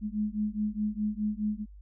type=beating tone pair; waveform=sine; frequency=209 / 213.8 Hz; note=G#3 / A3; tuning=+11 / -49 cents; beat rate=4.8 Hz; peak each=-31 dBFS; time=0.01-1.66 s; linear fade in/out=50 ms; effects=added 50 Hz sine -46 dBFS peak until 1.81 s